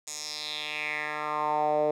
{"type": "tone with band-pass filter sweep", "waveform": "10% pulse", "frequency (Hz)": 151, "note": "D3", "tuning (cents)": 48, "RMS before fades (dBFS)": -30, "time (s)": [0.07, 1.91], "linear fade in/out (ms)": 2, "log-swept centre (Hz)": [7200, 520], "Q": 3.8, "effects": []}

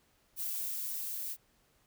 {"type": "noise with level ramp", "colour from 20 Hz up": "violet", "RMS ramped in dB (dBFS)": [-36, -39], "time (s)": [0.36, 1.37], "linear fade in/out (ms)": 50, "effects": ["pink hiss -70 dBFS RMS until 1.86 s"]}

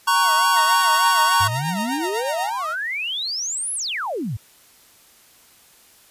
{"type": "chord", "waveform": "square", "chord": "F# major", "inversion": "first", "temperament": "equal with one note detuned", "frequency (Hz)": [932.3, 1108.7, 1497.2], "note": ["A#5", "C#6", "F#6"], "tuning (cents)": [0, 0, 20], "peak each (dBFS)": [-20, -19, -23], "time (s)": [0.07, 1.48], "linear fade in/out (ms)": 10}
{"type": "tone with vibrato", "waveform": "sawtooth", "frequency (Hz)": 709, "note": "F5", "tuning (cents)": 26, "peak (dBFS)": -27, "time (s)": [0.12, 2.76], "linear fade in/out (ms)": 50, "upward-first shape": "sine", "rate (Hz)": 3.4, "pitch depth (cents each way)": 230}
{"type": "tone with tremolo", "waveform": "sawtooth", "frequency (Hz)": 926, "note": "A#5", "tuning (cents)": -12, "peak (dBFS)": -19, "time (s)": [0.56, 2.5], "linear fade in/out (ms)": 10, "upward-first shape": "triangle", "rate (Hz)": 8.2, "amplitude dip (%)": 65}
{"type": "exponential two-way sweep", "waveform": "sine", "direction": "up then down", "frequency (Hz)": [92.5, 11175, 92.5], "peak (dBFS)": -23, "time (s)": [1.4, 4.37], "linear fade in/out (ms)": 10, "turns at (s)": 3.74}
{"effects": ["white hiss -52 dBFS RMS until 6.1 s", "resampled to 32000 Hz"]}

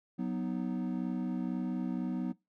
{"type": "chord", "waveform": "triangle", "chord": "B major", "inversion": "second", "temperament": "equal", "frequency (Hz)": [185, 246.9, 311.1], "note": ["F#3", "B3", "D#4"], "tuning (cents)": [0, 0, 0], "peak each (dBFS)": [-33, -33, -38], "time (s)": [0.18, 2.33], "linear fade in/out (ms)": 20, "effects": ["noise-tail reverb RT60 0.2 s tail -21 dB re dry"]}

